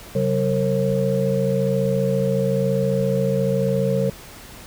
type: tone cluster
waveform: sine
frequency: 135 / 189.5 / 458 / 539 Hz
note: C#3 / F#3 / A#4 / C#5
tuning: -45 / +42 / -31 / -49 cents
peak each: -23 dBFS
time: 0.15-4.1 s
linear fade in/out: 5 ms
effects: pink hiss -41 dBFS RMS until 4.66 s